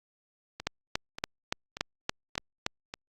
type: two click trains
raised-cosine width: 0.2 ms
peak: -10 / -20 dBFS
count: 8 / 5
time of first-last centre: 0.67-2.664 / 0.6-2.939 s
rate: 3.51 / 1.71 Hz
effects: Opus 48 kbps